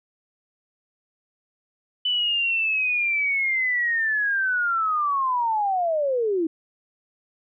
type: linear sweep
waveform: sine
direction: down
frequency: 3000 to 311.1 Hz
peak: -20 dBFS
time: 2.05-6.47 s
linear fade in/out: 5 ms
effects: none